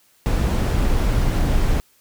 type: noise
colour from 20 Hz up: brown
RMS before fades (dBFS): -18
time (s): 0.26-1.8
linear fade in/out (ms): 0
effects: white hiss -58 dBFS RMS until 2 s